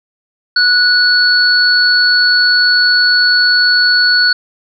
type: tone pair together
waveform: sine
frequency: 1472 / 4411 Hz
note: F#6 / C#8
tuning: -9 / -9 cents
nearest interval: octave + perfect fifth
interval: 1900 cents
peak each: -10 dBFS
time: 0.56-4.33 s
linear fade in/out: 5 ms
effects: none